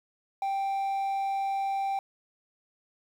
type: tone with quantisation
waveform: triangle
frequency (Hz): 784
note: G5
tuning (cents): 0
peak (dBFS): -25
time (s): 0.42-1.99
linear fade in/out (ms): 2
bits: 9
effects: none